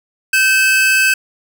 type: tone pair together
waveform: 45% pulse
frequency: 1546 / 2597 Hz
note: G6 / E7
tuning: -24 / -26 cents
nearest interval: major sixth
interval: 898 cents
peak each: -13 dBFS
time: 0.33-1.14 s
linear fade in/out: 5 ms
effects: none